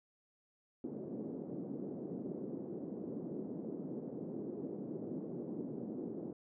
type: band-pass noise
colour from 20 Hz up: white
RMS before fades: -43 dBFS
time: 0.84-6.33 s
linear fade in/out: 2 ms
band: 170 to 390 Hz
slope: 24 dB/octave
effects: none